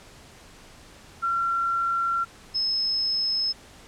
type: tone pair in turn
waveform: sine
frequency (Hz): 1366 / 5186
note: F6 / E8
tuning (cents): -39 / -29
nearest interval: octave + major seventh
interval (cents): 2310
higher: second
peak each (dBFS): -22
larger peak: neither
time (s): 1.22-2.25 / 2.54-3.53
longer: first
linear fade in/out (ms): 20
effects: pink hiss -49 dBFS RMS until 3.87 s + low-pass 9000 Hz 12 dB/octave